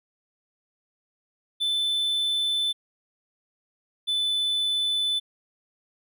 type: tone pair in turn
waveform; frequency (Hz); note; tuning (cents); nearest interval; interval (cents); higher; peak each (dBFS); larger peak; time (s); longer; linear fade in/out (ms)
triangle; 3520 / 3503; A7 / A7; 0 / -8; unison; 8; first; -21; neither; 1.6-2.73 / 4.07-5.2; neither; 20
effects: none